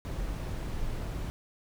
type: noise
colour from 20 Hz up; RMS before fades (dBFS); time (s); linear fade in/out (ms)
brown; -34; 0.05-1.3; 0
effects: none